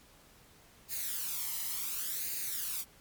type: noise with flanger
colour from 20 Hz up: blue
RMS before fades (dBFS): -36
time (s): 0.88-2.85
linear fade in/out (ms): 50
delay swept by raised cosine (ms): 0.44 to 1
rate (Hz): 0.69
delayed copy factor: +0.7
effects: pink hiss -60 dBFS RMS until 3 s + MP3 96 kbps